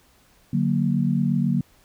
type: chord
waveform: sine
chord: D augmented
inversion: none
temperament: equal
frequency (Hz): 146.83 / 185 / 233.1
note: D3 / F#3 / A#3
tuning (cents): 0 / 0 / 0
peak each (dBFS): -23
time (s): 0.53-1.61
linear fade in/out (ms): 5
effects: pink hiss -58 dBFS RMS until 1.84 s